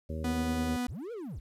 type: harmonic tone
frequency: 79 Hz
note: D#2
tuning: 27 cents sharp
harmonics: 1 / 2 / 3 / 4 / 5 / 6 / 7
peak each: -35 / -42 / -41 / -48 / -46 / -48 / -44 dBFS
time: 0.09-0.77 s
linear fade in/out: 10 ms
type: tone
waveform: 45% pulse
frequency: 246.6 Hz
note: B3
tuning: 2 cents flat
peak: -30 dBFS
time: 0.24-0.87 s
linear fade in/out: 5 ms
type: linear two-way sweep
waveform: triangle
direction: up then down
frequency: 30.52 to 493.9 to 30.52 Hz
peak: -35 dBFS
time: 0.88-1.4 s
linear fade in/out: 10 ms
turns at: 1.12 s
effects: resampled to 32000 Hz + 11-bit